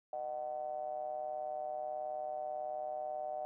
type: ring-modulated tone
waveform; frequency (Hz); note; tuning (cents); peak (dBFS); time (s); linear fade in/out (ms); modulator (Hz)
triangle; 69.2; C#2; -2; -32; 0.13-3.45; 0; 681
effects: none